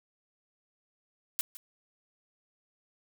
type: noise with echo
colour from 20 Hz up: blue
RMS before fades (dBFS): -30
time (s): 1.39-1.41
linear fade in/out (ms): 0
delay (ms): 160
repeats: 1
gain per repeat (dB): -15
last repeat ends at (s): 1.57
effects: none